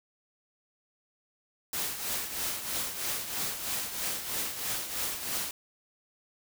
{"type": "noise with tremolo", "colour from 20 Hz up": "white", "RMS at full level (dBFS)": -31, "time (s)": [1.73, 5.51], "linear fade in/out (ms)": 2, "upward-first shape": "triangle", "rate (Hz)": 3.1, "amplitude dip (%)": 65, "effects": []}